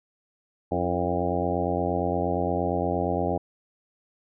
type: harmonic tone with a mistuned harmonic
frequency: 88.6 Hz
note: F2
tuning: 25 cents sharp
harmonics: 1 / 2 / 3 / 4 / 5 / 6 / 7 / 8 / 9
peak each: -32 / -32 / -32 / -32 / -32 / -32 / -32 / -32 / -32 dBFS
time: 0.71-3.38 s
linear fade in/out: 10 ms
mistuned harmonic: 4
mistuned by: -52 cents
effects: none